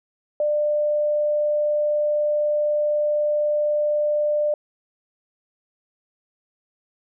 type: tone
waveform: sine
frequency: 596 Hz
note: D5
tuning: 25 cents sharp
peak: -18 dBFS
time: 0.4-4.54 s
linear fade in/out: 2 ms
effects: none